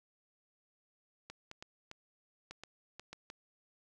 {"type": "clicks", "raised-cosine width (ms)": 0.2, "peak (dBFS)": -29, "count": 9, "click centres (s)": [1.3, 1.514, 1.625, 1.914, 2.51, 2.636, 2.996, 3.13, 3.301], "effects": []}